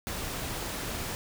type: noise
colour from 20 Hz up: pink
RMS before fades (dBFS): -35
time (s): 0.07-1.15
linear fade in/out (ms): 0
effects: none

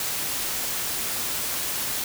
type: noise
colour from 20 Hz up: white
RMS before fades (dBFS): -28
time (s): 0-2.04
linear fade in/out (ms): 2
effects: none

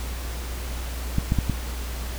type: clicks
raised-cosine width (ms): 5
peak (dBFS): -9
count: 4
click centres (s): 1.184 / 1.321 / 1.387 / 1.497
effects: added 60 Hz sine -29 dBFS peak until 2.18 s + pink hiss -37 dBFS RMS until 2.18 s

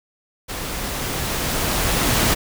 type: noise with level ramp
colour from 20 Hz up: pink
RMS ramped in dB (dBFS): -29 to -17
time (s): 0.48-2.35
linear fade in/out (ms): 20
effects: none

